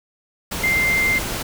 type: tone in noise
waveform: sine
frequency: 2093 Hz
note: C7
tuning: in tune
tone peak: -16 dBFS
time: 0.63-1.19 s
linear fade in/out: 10 ms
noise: pink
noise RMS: -26 dBFS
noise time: 0.51-1.43 s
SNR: +7 dB
effects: none